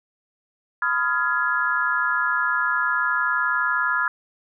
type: chord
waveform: sine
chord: F half-diminished seventh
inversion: second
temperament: just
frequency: 1005.8 / 1257.2 / 1396.9 / 1676.3 Hz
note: Cb6 / Eb6 / F6 / Ab6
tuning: +31 / +18 / 0 / +16 cents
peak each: -27 / -27 / -23 / -24 dBFS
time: 0.82-4.08 s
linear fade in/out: 2 ms
effects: none